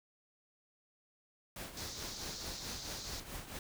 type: noise with tremolo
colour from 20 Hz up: pink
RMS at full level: -43 dBFS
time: 1.56-3.59 s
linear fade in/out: 2 ms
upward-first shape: triangle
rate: 4.6 Hz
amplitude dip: 70%
type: band-pass noise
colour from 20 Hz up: pink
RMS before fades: -47 dBFS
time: 1.77-3.2 s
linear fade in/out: 2 ms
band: 3800 to 6800 Hz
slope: 48 dB/octave
effects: none